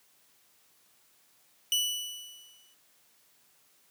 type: tone with exponential decay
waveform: sawtooth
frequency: 2960 Hz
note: F#7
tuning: in tune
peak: -20 dBFS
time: 1.72-2.74 s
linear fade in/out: 1 ms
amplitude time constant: 220 ms
effects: white hiss -65 dBFS RMS until 3.9 s + high-pass 100 Hz 12 dB/octave